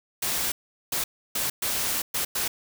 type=noise bursts at uneven times; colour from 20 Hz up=white; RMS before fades=-27 dBFS; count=6; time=0.22-0.52 / 0.92-1.04 / 1.35-1.5 / 1.62-2.02 / 2.14-2.25 / 2.35-2.48 s; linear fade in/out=5 ms; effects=none